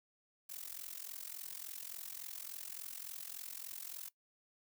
blue noise with amplitude modulation, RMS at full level -43 dBFS, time 0.49-4.09 s, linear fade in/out 10 ms, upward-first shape sine, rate 43.5 Hz, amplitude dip 90%, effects noise-tail reverb RT60 0.1 s tail -19 dB re dry

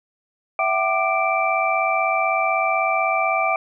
sine tone cluster, 663 / 759 / 1189 / 2338 Hz, E5 / F#5 / D6 / D7, +10 / +44 / +21 / -8 cents, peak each -23 dBFS, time 0.59-3.56 s, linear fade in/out 2 ms, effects none

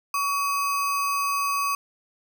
sine tone with sample-and-hold, 1131 Hz, C#6, 34 cents sharp, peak -22 dBFS, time 0.14-1.75 s, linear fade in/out 2 ms, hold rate 3675 Hz, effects none

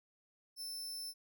sawtooth tone, 5300 Hz, E8, 9 cents sharp, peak -39 dBFS, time 0.56-1.14 s, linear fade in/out 50 ms, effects none

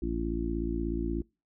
harmonic tone, 56.6 Hz, A1, 50 cents sharp, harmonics 1 / 2 / 3 / 4 / 5 / 6, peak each -33 / -44 / -40 / -38 / -35 / -34 dBFS, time 0.02-1.22 s, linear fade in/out 5 ms, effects noise-tail reverb RT60 0.3 s tail -26 dB re dry

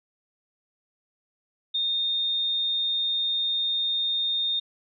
sine tone, 3660 Hz, A#7, 32 cents flat, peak -23 dBFS, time 1.74-4.6 s, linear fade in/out 10 ms, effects none

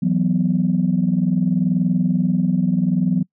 sine chord, E suspended second, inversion none, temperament just, 164.81 / 185.42 / 247.2 Hz, E3 / F#3 / B3, 0 / +4 / +2 cents, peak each -20 / -17 / -21 dBFS, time 0.02-3.23 s, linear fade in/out 10 ms, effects noise-tail reverb RT60 0.1 s tail -25 dB re dry + tanh soft clip ceiling -7 dBFS

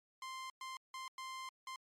sawtooth tone bursts at uneven times, 1046.5 Hz, C6, in tune, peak -40 dBFS, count 5, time 0.22-0.5 / 0.61-0.77 / 0.94-1.08 / 1.18-1.49 / 1.67-1.76 s, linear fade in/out 2 ms, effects low-pass 9000 Hz 12 dB/octave + MP3 96 kbps

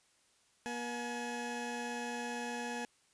20% pulse tone pair together, 239.5 / 847 Hz, A#3 / G#5, +47 / +34 cents, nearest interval octave + minor seventh, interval 2187 cents, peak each -35 / -36 dBFS, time 0.66-2.85 s, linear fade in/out 0 ms, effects white hiss -70 dBFS RMS until 3.13 s + resampled to 22050 Hz

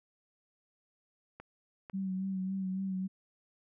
clicks, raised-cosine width 0.5 ms, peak -31 dBFS, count 2, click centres 1.4 / 1.898 s
sine tone with vibrato, 190 Hz, F#3, 46 cents sharp, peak -32 dBFS, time 1.93-3.08 s, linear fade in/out 20 ms, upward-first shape sine, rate 3.6 Hz, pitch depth 32 cents each way
effects none

